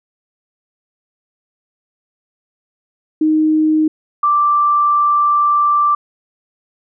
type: tone pair in turn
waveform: sine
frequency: 311.1 / 1174.6 Hz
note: D#4 / D6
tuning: 0 / 0 cents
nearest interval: octave + major seventh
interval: 2300 cents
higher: second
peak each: -10 dBFS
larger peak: neither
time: 3.21-3.88 / 4.23-5.95 s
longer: second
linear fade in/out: 5 ms
effects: none